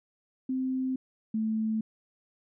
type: tone pair in turn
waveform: sine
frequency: 260 / 219.5 Hz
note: C4 / A3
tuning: -11 / -4 cents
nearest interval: minor third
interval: 293 cents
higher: first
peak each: -27 / -26 dBFS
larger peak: second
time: 0.49-0.96 / 1.34-1.81 s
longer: neither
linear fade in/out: 5 ms
effects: none